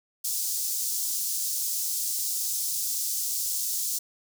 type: high-pass noise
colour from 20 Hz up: pink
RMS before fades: -29 dBFS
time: 0.24-3.99 s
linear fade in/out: 10 ms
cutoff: 5500 Hz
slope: 24 dB/octave
effects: none